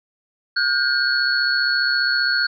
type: tone cluster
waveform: sine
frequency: 1437 / 1572 / 4384 Hz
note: F6 / G6 / C#8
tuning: +49 / +4 / -20 cents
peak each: -21 dBFS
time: 0.56-2.47 s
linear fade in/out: 10 ms
effects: none